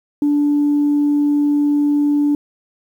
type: tone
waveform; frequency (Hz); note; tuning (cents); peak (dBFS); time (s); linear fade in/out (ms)
sine; 291.4; D4; -13; -11; 0.22-2.35; 2
effects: tanh soft clip ceiling -9 dBFS + 8-bit